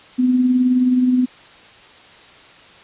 sine tone with tremolo, 251.9 Hz, B3, 34 cents sharp, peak -10 dBFS, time 0.18-1.26 s, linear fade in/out 20 ms, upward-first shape triangle, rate 19 Hz, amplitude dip 45%, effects white hiss -44 dBFS RMS until 2.83 s + resampled to 8000 Hz

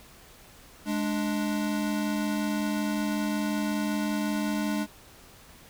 square tone pair together, 209.1 / 294.5 Hz, G#3 / D4, +12 / +5 cents, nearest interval tritone, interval 593 cents, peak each -29 / -31 dBFS, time 0.85-4.87 s, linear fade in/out 50 ms, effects pink hiss -52 dBFS RMS until 5.69 s

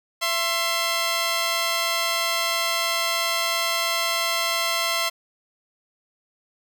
10% pulse tone pair together, 670 / 1056.5 Hz, E5 / C6, +28 / +16 cents, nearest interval minor sixth, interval 788 cents, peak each -16 dBFS, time 0.21-5.1 s, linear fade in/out 20 ms, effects none

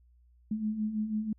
sine beating tone pair, 210 / 216.1 Hz, G#3 / A3, +19 / -31 cents, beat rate 6.1 Hz, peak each -37 / -30 dBFS, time 0.51-1.33 s, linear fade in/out 5 ms, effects added 60 Hz sine -59 dBFS peak until 1.38 s

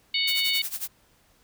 harmonic tone, 740 Hz, F#5, in tune, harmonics 3 / 4 / 5 / 6, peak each -28 / -28 / -28 / -28 dBFS, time 0.14-0.62 s, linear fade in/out 5 ms
blue noise with tremolo, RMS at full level -30 dBFS, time 0.27-0.88 s, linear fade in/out 10 ms, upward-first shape sine, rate 11 Hz, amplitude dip 85%
effects pink hiss -62 dBFS RMS until 1.43 s

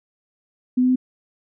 sine tone with pitch steps, 251.3 / 253.3 / 255.4 Hz, B3 / B3 / C4, +30 / +44 / -42 cents, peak -14 dBFS, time 0.77-0.959 s, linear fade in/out 10 ms, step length 63 ms, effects none

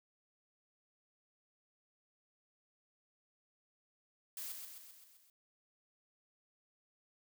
blue noise with echo, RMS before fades -44 dBFS, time 4.37-4.52 s, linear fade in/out 2 ms, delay 130 ms, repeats 6, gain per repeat -4 dB, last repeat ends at 5.3 s, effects none

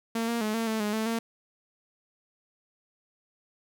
sawtooth tone with pitch steps, 228.1 / 234 / 214 / 227.5 / 220.3 / 208.9 / 219.9 / 228.6 Hz, A#3 / A#3 / A3 / A#3 / A3 / G#3 / A3 / A#3, -37 / +7 / -48 / -42 / +2 / +10 / -1 / -34 cents, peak -23 dBFS, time 0.15-1.19 s, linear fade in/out 5 ms, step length 130 ms, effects none

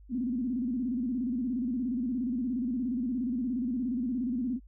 sine tone with vibrato, 246.9 Hz, B3, in tune, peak -28 dBFS, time 0.09-4.6 s, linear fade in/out 50 ms, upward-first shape square, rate 17 Hz, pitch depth 110 cents each way, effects added 50 Hz sine -50 dBFS peak until 4.67 s

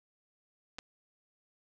clicks, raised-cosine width 0.2 ms, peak -25 dBFS, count 2, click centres 0.785 / 0.789 s, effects none

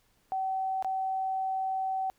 sine tone with dropouts, 763 Hz, G5, 47 cents flat, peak -28 dBFS, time 0.32-2.1 s, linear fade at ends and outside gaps 0 ms, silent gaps 0.825-0.846 s, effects pink hiss -69 dBFS RMS until 2.18 s

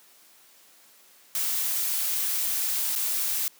blue noise with dropouts, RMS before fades -27 dBFS, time 1.35-3.48 s, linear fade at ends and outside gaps 1 ms, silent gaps 2.954-2.96 s, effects white hiss -56 dBFS RMS until 3.59 s + high-pass 200 Hz 12 dB/octave

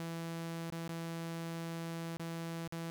sawtooth tone with dropouts, 166.1 Hz, E3, 13 cents sharp, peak -35 dBFS, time 0-2.9 s, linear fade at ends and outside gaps 0 ms, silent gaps 0.701-0.723 / 0.878-0.892 / 2.17-2.196 / 2.676-2.724 s, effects none

